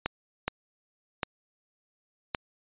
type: clicks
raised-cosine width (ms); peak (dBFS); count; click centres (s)
0.3; -11; 4; 0.06 / 0.48 / 1.232 / 2.348
effects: resampled to 8000 Hz